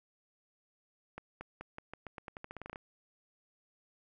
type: accelerating click train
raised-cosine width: 0.5 ms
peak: -28 dBFS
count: 17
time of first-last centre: 1.18-2.759 s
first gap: 230 ms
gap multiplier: 0.87
effects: none